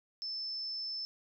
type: tone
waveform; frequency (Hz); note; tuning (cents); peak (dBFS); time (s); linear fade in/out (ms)
sine; 5274; E8; 0; -36; 0.22-1.05; 0
effects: none